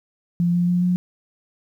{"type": "tone with pitch steps", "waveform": "sine", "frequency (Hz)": [173.3, 175.31, 177.35, 179.41], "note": ["F3", "F3", "F3", "F3"], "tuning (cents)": [-13, 7, 27, 47], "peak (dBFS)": -16, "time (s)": [0.4, 0.96], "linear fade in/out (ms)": 0, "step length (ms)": 140, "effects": ["9-bit"]}